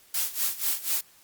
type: noise with tremolo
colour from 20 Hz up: blue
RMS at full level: -25 dBFS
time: 0.14-1.01 s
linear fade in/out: 5 ms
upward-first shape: sine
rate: 4.1 Hz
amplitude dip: 85%
effects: white hiss -57 dBFS RMS until 1.23 s + Opus 48 kbps